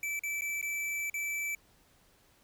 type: tone with dropouts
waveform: square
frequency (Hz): 2318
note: D7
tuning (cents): -23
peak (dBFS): -33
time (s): 0.03-1.55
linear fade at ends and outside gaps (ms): 2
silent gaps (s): 0.193-0.235 / 0.41-0.419 / 0.614-0.626 / 1.099-1.141
effects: pink hiss -65 dBFS RMS until 2.43 s